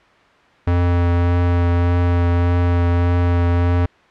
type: tone with vibrato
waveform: square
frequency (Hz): 87.31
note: F2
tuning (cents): 0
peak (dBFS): -14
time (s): 0.67-3.86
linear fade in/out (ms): 5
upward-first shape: triangle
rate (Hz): 1.7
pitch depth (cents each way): 13
effects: white hiss -50 dBFS RMS until 4.1 s + low-pass 2000 Hz 12 dB/octave